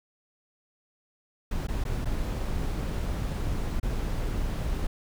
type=noise with dropouts; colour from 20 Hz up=brown; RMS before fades=-29 dBFS; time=1.51-4.87 s; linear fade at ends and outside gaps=5 ms; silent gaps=1.671-1.684 / 1.84-1.851 / 2.047-2.055 / 3.799-3.829 s; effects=none